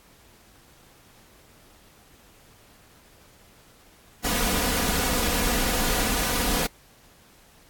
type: noise with comb filter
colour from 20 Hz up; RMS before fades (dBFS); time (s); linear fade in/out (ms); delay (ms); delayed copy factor
pink; -24; 4.24-6.67; 10; 4.1; +0.65
effects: pink hiss -55 dBFS RMS until 7.69 s + AAC 64 kbps